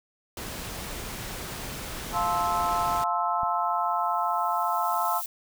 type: noise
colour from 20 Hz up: pink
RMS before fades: -36 dBFS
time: 0.37-3.04 s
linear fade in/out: 2 ms
type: chord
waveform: sine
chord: F major seventh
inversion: none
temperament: just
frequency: 698.5 / 873.1 / 1047.7 / 1309.6 Hz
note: F5 / A5 / C6 / E6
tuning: 0 / -14 / +2 / -12 cents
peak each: -29 dBFS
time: 2.12-5.22 s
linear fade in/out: 50 ms
type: clicks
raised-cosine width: 5 ms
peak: -29 dBFS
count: 3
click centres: 2.523 / 2.608 / 3.433 s
type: noise with exponential growth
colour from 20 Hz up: violet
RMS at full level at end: -33 dBFS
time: 3.14-5.26 s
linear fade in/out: 2 ms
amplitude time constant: 460 ms
effects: none